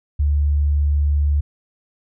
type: tone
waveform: sine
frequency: 72.8 Hz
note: D2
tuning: 15 cents flat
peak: -14 dBFS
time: 0.19-1.41 s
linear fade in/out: 10 ms
effects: none